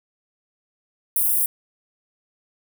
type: high-pass noise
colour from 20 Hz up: white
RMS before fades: -20 dBFS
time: 1.16-1.46 s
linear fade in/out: 2 ms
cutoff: 9400 Hz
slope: 48 dB/octave
effects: none